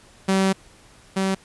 sawtooth tone pair in turn, 191.9 / 191.9 Hz, G3 / G3, -37 / -37 cents, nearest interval unison, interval 0 cents, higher neither, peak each -13 / -16 dBFS, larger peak first, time 0.28-0.53 / 1.16-1.35 s, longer first, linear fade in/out 10 ms, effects pink hiss -51 dBFS RMS until 1.44 s + resampled to 24000 Hz

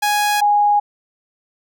sawtooth / sine tone pair in turn, 830.6 / 824.9 Hz, G#5 / G#5, 0 / -12 cents, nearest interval unison, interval 12 cents, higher first, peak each -11 dBFS, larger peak neither, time 0.02-0.41 / 0.41-0.8 s, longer neither, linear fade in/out 10 ms, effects none

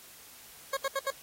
20% pulse tone bursts, 545 Hz, C#5, 29 cents flat, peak -23 dBFS, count 4, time 0.73-1.105 s, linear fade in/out 5 ms, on 39 ms, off 73 ms, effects white hiss -52 dBFS RMS until 1.22 s + AAC 48 kbps

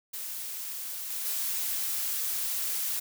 blue noise with level steps, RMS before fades -37 / -34 / -31 dBFS, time 0.13-3 s, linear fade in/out 10 ms, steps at 1.1 / 1.25 s, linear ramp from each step 5 ms, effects none

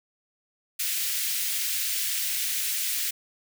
white high-pass noise, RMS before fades -28 dBFS, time 0.79-3.11 s, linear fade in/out 10 ms, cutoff 1900 Hz, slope 24 dB/octave, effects none

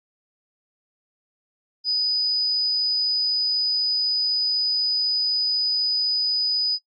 sine tone, 4978 Hz, D#8, in tune, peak -19 dBFS, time 1.84-6.79 s, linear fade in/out 50 ms, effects noise-tail reverb RT60 0.1 s tail -24 dB re dry + AAC 32 kbps

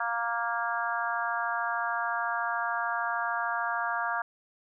harmonic tone, 233.5 Hz, A#3, 3 cents sharp, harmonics 3 / 4 / 5 / 6 / 7, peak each -34 / -34 / -34 / -34 / -34 dBFS, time 0-4.22 s, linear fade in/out 5 ms, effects none

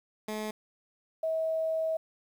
15% pulse / sine tone pair in turn, 214.5 / 642.8 Hz, A3 / E5, -44 / -44 cents, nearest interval octave + perfect fifth, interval 1900 cents, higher second, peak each -27 / -27 dBFS, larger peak neither, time 0.28-0.51 / 1.23-1.97 s, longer second, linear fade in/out 5 ms, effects 10-bit

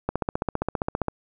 click train, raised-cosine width 1 ms, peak -10 dBFS, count 16, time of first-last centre 0.09-1.083 s, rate 15.1 Hz, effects none

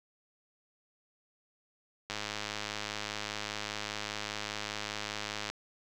click train, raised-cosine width 0.2 ms, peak -18 dBFS, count 358, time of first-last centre 2.1-5.5 s, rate 105 Hz, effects none

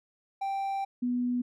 triangle / sine tone pair in turn, 784 / 245.8 Hz, G5 / B3, 0 / -8 cents, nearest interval octave + minor sixth, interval 2008 cents, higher first, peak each -27 / -26 dBFS, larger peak second, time 0.41-0.85 / 1.02-1.42 s, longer first, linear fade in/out 10 ms, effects none

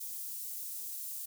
white high-pass noise, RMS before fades -41 dBFS, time 0-1.26 s, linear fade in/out 10 ms, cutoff 8700 Hz, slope 12 dB/octave, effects none

